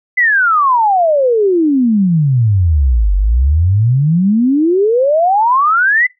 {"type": "exponential two-way sweep", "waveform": "sine", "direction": "down then up", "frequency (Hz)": [2046, 46.11, 2046], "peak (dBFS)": -8, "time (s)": [0.17, 6.07], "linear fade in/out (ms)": 10, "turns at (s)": 3.15, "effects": ["noise-tail reverb RT60 0.2 s tail -23 dB re dry"]}